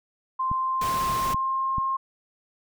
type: tone with pitch glide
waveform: sine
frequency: 1045 to 1067 Hz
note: C6 to C6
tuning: -2 to +34 cents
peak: -23 dBFS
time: 0.39-1.97 s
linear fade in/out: 10 ms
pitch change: +36 cents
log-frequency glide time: 0.57-1.82 s
type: clicks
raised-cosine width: 5 ms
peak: -19 dBFS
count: 3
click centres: 0.515 / 1.345 / 1.783 s
type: noise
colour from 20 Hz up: pink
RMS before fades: -33 dBFS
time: 0.81-1.34 s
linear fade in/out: 5 ms
effects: none